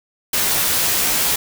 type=noise with comb filter; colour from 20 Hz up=white; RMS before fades=-18 dBFS; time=0.33-1.36 s; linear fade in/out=5 ms; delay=15 ms; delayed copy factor=-0.7; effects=none